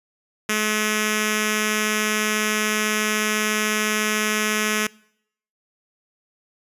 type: tone with notch filter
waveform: 5% pulse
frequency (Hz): 213.9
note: A3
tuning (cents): -49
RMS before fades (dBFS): -22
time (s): 0.49-4.87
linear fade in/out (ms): 5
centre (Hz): 780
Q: 0.84
effects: noise-tail reverb RT60 0.7 s tail -24 dB re dry + resampled to 32000 Hz